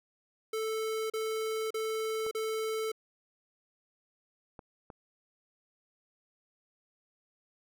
square tone bursts, 440 Hz, A4, in tune, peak -32 dBFS, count 4, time 0.53-2.918 s, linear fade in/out 5 ms, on 570 ms, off 36 ms
clicks, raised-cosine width 1 ms, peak -32 dBFS, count 3, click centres 2.265 / 4.592 / 4.902 s
effects none

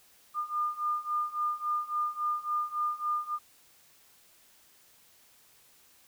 sine beating tone pair, 1207 / 1210.6 Hz, D6 / D#6, +47 / -48 cents, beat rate 3.6 Hz, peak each -33 / -31 dBFS, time 0.34-3.39 s, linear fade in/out 50 ms, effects white hiss -61 dBFS RMS until 6.07 s

